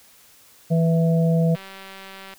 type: harmonic tone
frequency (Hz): 164.81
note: E3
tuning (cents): 0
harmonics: 1 / 3 / 4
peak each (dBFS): -16 / -26 / -27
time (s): 0.7-1.56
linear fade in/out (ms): 20
type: click train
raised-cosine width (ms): 0.3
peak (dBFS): -24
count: 153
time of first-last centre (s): 1.55-2.338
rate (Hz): 193
effects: white hiss -52 dBFS RMS until 2.38 s